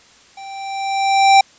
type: tone with level ramp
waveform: square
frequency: 783 Hz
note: G5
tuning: 2 cents flat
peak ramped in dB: -33 to -6 dBFS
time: 0.37-1.41 s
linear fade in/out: 5 ms
effects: white hiss -48 dBFS RMS until 1.58 s + resampled to 16000 Hz